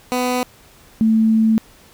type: tone pair in turn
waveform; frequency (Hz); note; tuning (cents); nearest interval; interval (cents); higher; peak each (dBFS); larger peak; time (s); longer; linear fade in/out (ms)
15% pulse / sine; 249.8 / 221.4; B3 / A3; +20 / +11; major second; 209; first; -11; neither; 0.12-0.43 / 1.01-1.58; second; 0
effects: pink hiss -48 dBFS RMS until 1.93 s